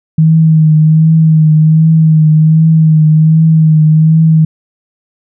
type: tone with vibrato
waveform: sine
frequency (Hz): 157.8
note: D#3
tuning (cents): +25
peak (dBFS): -3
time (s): 0.18-4.45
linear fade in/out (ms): 5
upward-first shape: triangle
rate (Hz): 1.3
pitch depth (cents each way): 39
effects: none